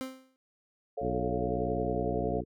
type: tone with exponential decay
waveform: 30% pulse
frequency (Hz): 261.6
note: C4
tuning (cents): 0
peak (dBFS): -29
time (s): 0.01-0.36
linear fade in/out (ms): 0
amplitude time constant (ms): 74
type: chord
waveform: sine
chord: A augmented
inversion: none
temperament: equal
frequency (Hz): 440 / 554.4 / 698.5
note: A4 / C#5 / E#5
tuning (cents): 0 / 0 / 0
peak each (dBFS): -36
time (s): 0.97-2.41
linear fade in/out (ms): 10
type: harmonic tone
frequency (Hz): 61.3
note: B1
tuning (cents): -12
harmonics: 1 / 2 / 3 / 4 / 5 / 6 / 7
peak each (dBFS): -38 / -38 / -38 / -38 / -38 / -38 / -38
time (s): 1-2.45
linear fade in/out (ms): 50
effects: none